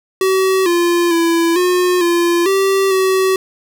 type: tone with pitch steps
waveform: square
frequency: 379.8 / 345.9 / 334.8 / 360.7 / 344.1 / 388.3 / 379.2 Hz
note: F#4 / F4 / E4 / F#4 / F4 / G4 / F#4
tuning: +45 / -17 / +27 / -44 / -26 / -16 / +43 cents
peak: -12 dBFS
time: 0.21-3.36 s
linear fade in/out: 2 ms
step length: 450 ms
effects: none